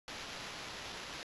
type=noise with sample-and-hold; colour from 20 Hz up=white; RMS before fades=-45 dBFS; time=0.08-1.23 s; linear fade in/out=0 ms; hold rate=8820 Hz; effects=resampled to 24000 Hz